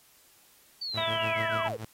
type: linear sweep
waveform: sine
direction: down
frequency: 4611 to 421.7 Hz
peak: -32 dBFS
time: 0.81-1.77 s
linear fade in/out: 10 ms
type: tone with tremolo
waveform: sawtooth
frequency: 110 Hz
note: A2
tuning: in tune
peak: -30 dBFS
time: 0.94-1.85 s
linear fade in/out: 5 ms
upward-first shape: triangle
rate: 6.9 Hz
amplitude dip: 90%
type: harmonic tone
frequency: 329.6 Hz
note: E4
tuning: in tune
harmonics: 2 / 3 / 4 / 5 / 6 / 7 / 8 / 9 / 10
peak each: -31 / -35 / -37 / -39 / -41 / -42 / -43 / -44 / -45 dBFS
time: 0.97-1.69 s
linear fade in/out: 10 ms
effects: white hiss -60 dBFS RMS until 1.93 s + AAC 48 kbps